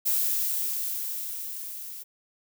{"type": "noise with level ramp", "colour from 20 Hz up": "violet", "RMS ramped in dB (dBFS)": [-24, -40], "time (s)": [0.05, 2.04], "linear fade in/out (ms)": 20, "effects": []}